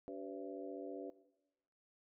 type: harmonic tone with a mistuned harmonic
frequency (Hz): 95.7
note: G2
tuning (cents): -41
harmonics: 3 / 4 / 5 / 6 / 7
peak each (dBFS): -48 / -49 / -49 / -53 / -53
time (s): 0.08-1.1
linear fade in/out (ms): 0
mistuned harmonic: 5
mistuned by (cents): +77
effects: noise-tail reverb RT60 0.9 s tail -17 dB re dry